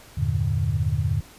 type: chord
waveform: sine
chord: E half-diminished seventh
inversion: none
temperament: equal with one note detuned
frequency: 82.41 / 98 / 115 / 146.83 Hz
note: E2 / G2 / Bb2 / D3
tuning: 0 / 0 / -23 / 0 cents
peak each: -26 dBFS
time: 0.17-1.21 s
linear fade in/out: 10 ms
effects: pink hiss -48 dBFS RMS until 1.38 s + resampled to 32000 Hz